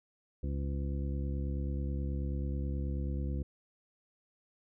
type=harmonic tone with a mistuned harmonic; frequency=69.3 Hz; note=C#2; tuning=in tune; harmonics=1 / 2 / 3 / 4 / 5 / 7; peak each=-33 / -39 / -43 / -45 / -47 / -50 dBFS; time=0.43-3.43 s; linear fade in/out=5 ms; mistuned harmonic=7; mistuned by=+53 cents; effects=none